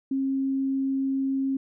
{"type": "tone", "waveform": "sine", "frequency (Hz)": 269.3, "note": "C#4", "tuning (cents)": -50, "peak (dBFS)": -23, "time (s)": [0.11, 1.57], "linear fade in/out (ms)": 5, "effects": []}